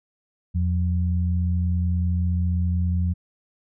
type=tone pair together; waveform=sine; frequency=84.48 / 179 Hz; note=E2 / F3; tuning=+43 / +43 cents; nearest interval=octave + minor second; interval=1300 cents; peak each=-20 / -27 dBFS; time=0.54-3.14 s; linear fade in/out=20 ms; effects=none